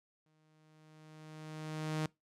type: tone with exponential growth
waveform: sawtooth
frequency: 155.56 Hz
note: D#3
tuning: in tune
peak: -28 dBFS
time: 0.26-2.06 s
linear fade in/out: 2 ms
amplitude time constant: 390 ms
effects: noise-tail reverb RT60 0.2 s tail -23 dB re dry + low-pass 9000 Hz 12 dB/octave